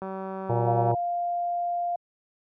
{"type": "click train", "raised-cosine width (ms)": 1, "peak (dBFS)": -22, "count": 172, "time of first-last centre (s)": [0.02, 0.915], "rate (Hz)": 191}
{"type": "harmonic tone", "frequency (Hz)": 118.2, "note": "A#2", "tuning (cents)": 24, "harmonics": [1, 3, 4, 5, 6, 7, 8], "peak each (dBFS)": [-25, -30, -31, -32, -33, -33, -34], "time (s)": [0.49, 0.95], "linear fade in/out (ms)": 10}
{"type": "tone", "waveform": "sine", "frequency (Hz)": 698.5, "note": "F5", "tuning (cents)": 0, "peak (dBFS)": -25, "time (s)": [0.67, 1.96], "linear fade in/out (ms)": 5}
{"effects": ["high-pass 60 Hz 12 dB/octave"]}